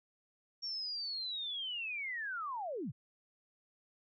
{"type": "linear sweep", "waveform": "sine", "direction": "down", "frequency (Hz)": [5560, 92.5], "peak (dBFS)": -37, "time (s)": [0.62, 2.92], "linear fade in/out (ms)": 20, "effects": []}